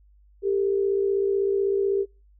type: tone pair together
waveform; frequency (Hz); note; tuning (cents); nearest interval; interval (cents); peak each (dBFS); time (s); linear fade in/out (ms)
sine; 394 / 450; G4 / A4; +9 / +39; major second; 230; -21 / -28; 0.42-2.06; 50
effects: noise-tail reverb RT60 0.3 s tail -24 dB re dry + added 50 Hz sine -53 dBFS peak until 2.39 s